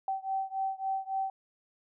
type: beating tone pair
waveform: sine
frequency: 770 / 773.6 Hz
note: G5 / G5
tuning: -31 / -23 cents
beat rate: 3.6 Hz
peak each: -33 / -34 dBFS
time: 0.08-1.3 s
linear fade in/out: 2 ms
effects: none